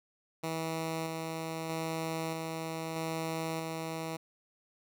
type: tone with tremolo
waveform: 10% pulse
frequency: 161.9 Hz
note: E3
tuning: 31 cents flat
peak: -25 dBFS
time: 0.43-4.17 s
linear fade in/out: 10 ms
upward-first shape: square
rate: 0.79 Hz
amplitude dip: 25%
effects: none